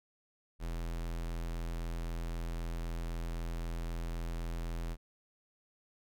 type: tone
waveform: square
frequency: 41.93 Hz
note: E1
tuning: 30 cents sharp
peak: -36 dBFS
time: 0.59-4.97 s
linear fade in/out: 50 ms
effects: none